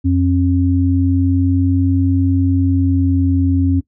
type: tone pair together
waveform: sine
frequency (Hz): 90.1 / 270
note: F#2 / C#4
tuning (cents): -45 / -45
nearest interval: octave + perfect fifth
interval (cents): 1900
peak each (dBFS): -14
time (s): 0.04-3.81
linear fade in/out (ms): 20
effects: noise-tail reverb RT60 0.1 s tail -17 dB re dry